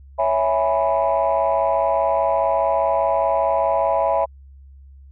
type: chord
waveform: sine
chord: C# minor seventh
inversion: none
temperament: equal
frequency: 554.4 / 659.3 / 830.6 / 987.8 Hz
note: C#5 / E5 / G#5 / B5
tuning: 0 / 0 / 0 / 0 cents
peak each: -21 / -19 / -22 / -22 dBFS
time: 0.18-4.26 s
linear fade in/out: 20 ms
effects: tanh soft clip ceiling -9 dBFS + added 68 Hz sine -41 dBFS peak until 5.11 s